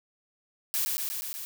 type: noise with echo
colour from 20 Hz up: blue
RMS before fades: -28 dBFS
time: 0.74-0.85 s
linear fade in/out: 0 ms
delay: 120 ms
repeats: 5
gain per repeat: -2 dB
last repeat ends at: 1.45 s
effects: none